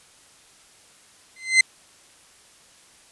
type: tone with exponential growth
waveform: 40% pulse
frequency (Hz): 2064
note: C7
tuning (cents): -24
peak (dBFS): -8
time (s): 1.36-1.61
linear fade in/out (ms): 5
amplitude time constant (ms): 53
effects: white hiss -53 dBFS RMS until 3.11 s + resampled to 24000 Hz